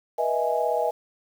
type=chord; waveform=sine; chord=E major seventh; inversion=second; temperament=equal with one note detuned; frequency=485.1 / 622.3 / 659.3 / 830.6 Hz; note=B4 / D#5 / E5 / G#5; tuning=-31 / 0 / 0 / 0 cents; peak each=-27 dBFS; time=0.18-0.91 s; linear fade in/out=10 ms; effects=8-bit